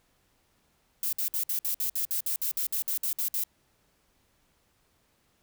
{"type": "noise bursts", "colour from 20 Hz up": "violet", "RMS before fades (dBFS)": -29, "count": 16, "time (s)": [1.03, 3.438], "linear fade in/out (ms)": 2, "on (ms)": 98, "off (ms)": 56, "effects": ["pink hiss -69 dBFS RMS until 5.42 s"]}